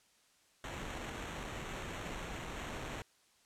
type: noise with sample-and-hold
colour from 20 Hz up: pink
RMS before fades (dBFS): -43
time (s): 0.64-3.02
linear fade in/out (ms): 0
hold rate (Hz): 4900
effects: white hiss -69 dBFS RMS until 3.45 s + low-pass 9000 Hz 12 dB/octave